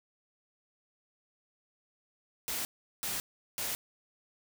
white noise bursts, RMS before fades -35 dBFS, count 3, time 2.48-3.75 s, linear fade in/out 0 ms, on 170 ms, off 380 ms, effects none

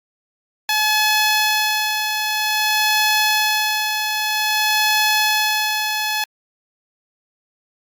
10% pulse tone with tremolo, 855 Hz, A5, 50 cents flat, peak -6 dBFS, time 0.69-6.24 s, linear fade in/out 2 ms, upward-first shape sine, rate 0.52 Hz, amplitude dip 45%, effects Opus 48 kbps

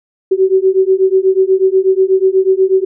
sine beating tone pair, 375.9 / 384.1 Hz, F#4 / G4, +27 / -35 cents, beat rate 8.2 Hz, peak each -11 dBFS, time 0.31-2.85 s, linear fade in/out 10 ms, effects none

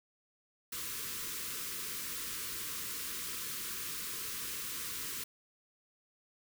white band-stop noise, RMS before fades -40 dBFS, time 0.72-5.24 s, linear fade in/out 5 ms, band 510 to 1000 Hz, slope 96 dB/octave, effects none

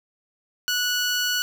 15% pulse tone, 1472 Hz, F#6, 9 cents flat, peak -15 dBFS, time 0.68-1.42 s, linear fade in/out 0 ms, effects none

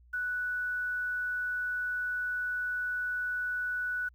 sine tone with quantisation, 1480 Hz, F#6, in tune, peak -30 dBFS, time 0.13-4.09 s, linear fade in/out 10 ms, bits 10, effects added 60 Hz sine -56 dBFS peak until 4.14 s

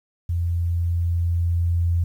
sine tone with level ramp, 85.6 Hz, F2, 34 cents flat, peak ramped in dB -20 to -17 dBFS, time 0.29-2.04 s, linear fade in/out 5 ms, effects 9-bit

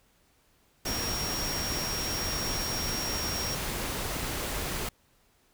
sine tone in noise, 5588 Hz, F8, in tune, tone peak -33 dBFS, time 0.86-3.55 s, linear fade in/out 5 ms, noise pink, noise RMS -33 dBFS, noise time 0.85-4.89 s, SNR -3 dB, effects pink hiss -66 dBFS RMS until 5.53 s

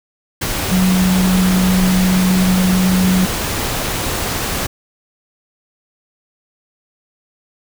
sine tone in noise, 185 Hz, F#3, in tune, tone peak -11 dBFS, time 0.71-3.26 s, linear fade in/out 10 ms, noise pink, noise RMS -20 dBFS, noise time 0.41-4.67 s, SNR +6 dB, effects none

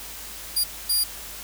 15% pulse tone bursts at uneven times, 4800 Hz, D8, 37 cents sharp, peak -13 dBFS, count 2, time 0.56-0.64 / 0.89-1.04 s, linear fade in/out 10 ms, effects added 50 Hz sine -47 dBFS peak until 1.43 s + white hiss -38 dBFS RMS until 1.43 s

